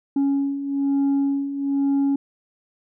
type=beating tone pair; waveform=sine; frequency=277.2 / 278.3 Hz; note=C#4 / C#4; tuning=0 / +7 cents; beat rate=1.1 Hz; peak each=-23 / -18 dBFS; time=0.16-2.16 s; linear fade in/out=5 ms; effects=tanh soft clip ceiling -16 dBFS